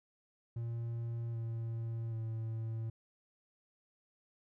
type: tone with pitch steps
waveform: triangle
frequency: 116.54 / 114.54 / 112.57 Hz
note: A#2 / A#2 / A2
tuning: 0 / -30 / +40 cents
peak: -34 dBFS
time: 0.56-2.9 s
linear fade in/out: 5 ms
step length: 780 ms
effects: none